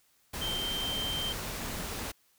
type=tone in noise; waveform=sine; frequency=3136 Hz; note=G7; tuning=in tune; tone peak=-32 dBFS; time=0.41-1.33 s; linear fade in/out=10 ms; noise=pink; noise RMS=-37 dBFS; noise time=0.33-2.12 s; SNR=+2 dB; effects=white hiss -68 dBFS RMS until 2.38 s